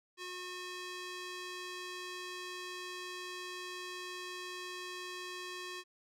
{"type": "tone with band-pass filter", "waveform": "square", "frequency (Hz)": 362.8, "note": "F#4", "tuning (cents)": -34, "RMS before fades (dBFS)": -44, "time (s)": [0.17, 5.84], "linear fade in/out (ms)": 50, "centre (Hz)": 3400, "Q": 0.62, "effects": []}